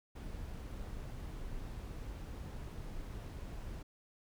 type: noise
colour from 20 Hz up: brown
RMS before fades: -44 dBFS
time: 0.15-3.83 s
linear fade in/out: 10 ms
effects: none